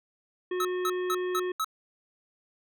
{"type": "harmonic tone", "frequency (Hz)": 363.5, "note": "F#4", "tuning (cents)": -31, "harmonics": [1, 3, 5, 7, 9], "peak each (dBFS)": [-28, -42, -41, -50, -50], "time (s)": [0.51, 1.52], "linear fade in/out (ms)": 5}
{"type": "tone bursts", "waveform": "square", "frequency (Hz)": 1289, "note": "E6", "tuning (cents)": -39, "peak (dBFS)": -27, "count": 5, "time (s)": [0.6, 1.645], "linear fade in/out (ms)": 2, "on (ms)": 49, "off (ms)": 200}
{"effects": []}